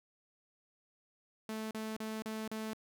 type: tone bursts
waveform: sawtooth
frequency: 218.8 Hz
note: A3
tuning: 9 cents flat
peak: -34 dBFS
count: 5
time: 1.49-2.734 s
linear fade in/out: 2 ms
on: 220 ms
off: 36 ms
effects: none